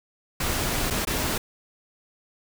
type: noise with dropouts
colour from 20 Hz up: pink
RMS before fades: -26 dBFS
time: 0.4-1.38 s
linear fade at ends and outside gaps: 5 ms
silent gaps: 0.902-0.906 / 1.051-1.071 s
effects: none